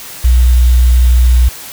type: tone with quantisation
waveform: sine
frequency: 61.1 Hz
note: B1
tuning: 18 cents flat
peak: -4 dBFS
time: 0.24-1.49 s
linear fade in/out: 10 ms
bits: 5
effects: white hiss -29 dBFS RMS until 1.72 s